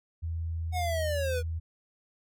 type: tone with pitch glide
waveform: sine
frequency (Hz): 82.41 to 81.7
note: E2 to E2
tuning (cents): 0 to -15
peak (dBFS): -30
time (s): 0.22-1.6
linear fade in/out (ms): 20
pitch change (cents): -15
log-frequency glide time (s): 0.41-1.29
type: linear sweep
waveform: square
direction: down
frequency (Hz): 740 to 476.1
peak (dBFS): -30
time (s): 0.72-1.43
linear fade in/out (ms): 50
effects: none